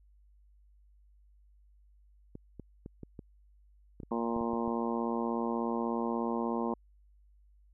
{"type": "clicks", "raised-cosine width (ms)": 3, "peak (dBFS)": -30, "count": 11, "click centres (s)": [2.354, 2.597, 2.861, 3.033, 3.192, 4.002, 4.033, 4.364, 4.41, 4.534, 4.678]}
{"type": "harmonic tone", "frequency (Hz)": 116.54, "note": "A#2", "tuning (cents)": 0, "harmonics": [2, 3, 4, 5, 6, 7, 8, 9], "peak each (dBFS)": [-33, -37, -38, -42, -44, -42, -40, -41], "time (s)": [4.11, 6.74], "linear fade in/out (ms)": 5}
{"effects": ["added 50 Hz sine -59 dBFS peak until 7.73 s"]}